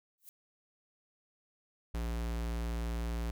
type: noise with exponential growth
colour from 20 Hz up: violet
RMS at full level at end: -47 dBFS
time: 0.18-0.29 s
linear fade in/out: 0 ms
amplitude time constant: 23 ms
type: tone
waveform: square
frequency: 57.7 Hz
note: A#1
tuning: 17 cents flat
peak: -34 dBFS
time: 1.94-3.31 s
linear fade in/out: 5 ms
effects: none